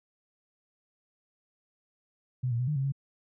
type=tone with pitch steps; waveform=sine; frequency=126.6 / 117.3 / 125.5 / 150.4 / 135 / 138 Hz; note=B2 / A#2 / B2 / D3 / C#3 / C#3; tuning=+43 / +11 / +28 / +42 / -45 / -7 cents; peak=-26 dBFS; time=2.43-2.922 s; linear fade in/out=10 ms; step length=82 ms; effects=none